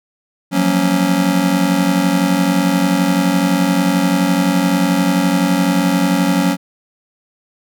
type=chord; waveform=square; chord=Gb major seventh; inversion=third; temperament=just; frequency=173.43 / 185 / 231.2 / 277.5 Hz; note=F3 / Gb3 / Bb3 / Db4; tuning=-12 / 0 / -14 / +2 cents; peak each=-21 / -17 / -23 / -17 dBFS; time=0.51-6.57 s; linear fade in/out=50 ms; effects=none